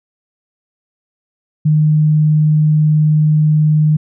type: tone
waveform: sine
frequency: 153.1 Hz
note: D#3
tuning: 28 cents flat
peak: -8 dBFS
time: 1.65-3.97 s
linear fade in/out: 10 ms
effects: none